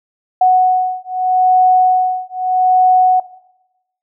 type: beating tone pair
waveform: sine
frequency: 739 / 739.8 Hz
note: F#5 / F#5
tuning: -2 / 0 cents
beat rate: 0.8 Hz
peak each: -12 dBFS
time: 0.41-3.2 s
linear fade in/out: 5 ms
effects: noise-tail reverb RT60 0.9 s tail -17 dB re dry